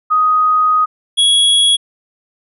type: tone pair in turn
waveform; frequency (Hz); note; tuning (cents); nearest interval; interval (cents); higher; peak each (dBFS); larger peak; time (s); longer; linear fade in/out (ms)
sine / square; 1250 / 3337; D#6 / G#7; +8 / +8; octave + perfect fourth; 1700; second; -9; neither; 0.1-0.86 / 1.17-1.77; first; 20
effects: resampled to 32000 Hz